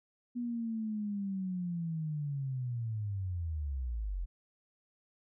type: linear sweep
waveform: sine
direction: down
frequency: 244.3 to 41.2 Hz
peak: -33 dBFS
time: 0.35-4.26 s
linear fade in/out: 20 ms
effects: none